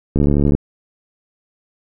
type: click train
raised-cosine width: 3 ms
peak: -3 dBFS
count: 29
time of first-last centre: 0.16-0.55 s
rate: 71.8 Hz
effects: none